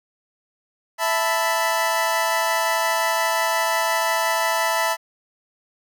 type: chord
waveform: 25% pulse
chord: E suspended fourth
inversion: none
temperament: equal with one note detuned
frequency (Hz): 659.3 / 880 / 991.8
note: E5 / A5 / B5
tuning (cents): 0 / 0 / +7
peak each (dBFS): -20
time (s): 0.98-4.97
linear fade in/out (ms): 50
effects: none